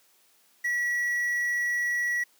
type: tone with quantisation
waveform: triangle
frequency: 1934 Hz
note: B6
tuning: 37 cents flat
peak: -23 dBFS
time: 0.64-2.24 s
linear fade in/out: 10 ms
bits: 8
effects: white hiss -63 dBFS RMS until 2.39 s + high-pass 200 Hz 12 dB/octave